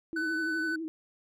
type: tone with vibrato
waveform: sine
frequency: 321.6 Hz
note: E4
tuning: 43 cents flat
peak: -33 dBFS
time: 0.13-0.88 s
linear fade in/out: 0 ms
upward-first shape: triangle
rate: 12 Hz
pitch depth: 67 cents each way
type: tone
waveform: triangle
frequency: 1500 Hz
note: F#6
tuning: 23 cents sharp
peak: -28 dBFS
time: 0.16-0.76 s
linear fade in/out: 5 ms
effects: none